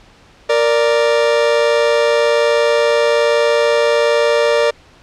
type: tone pair together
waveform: 40% pulse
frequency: 466.2 / 587.4 Hz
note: A#4 / D5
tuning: 0 / 0 cents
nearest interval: major third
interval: 400 cents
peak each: -13 dBFS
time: 0.49-4.71 s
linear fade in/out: 10 ms
effects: pink hiss -46 dBFS RMS until 5.02 s + low-pass 5000 Hz 12 dB/octave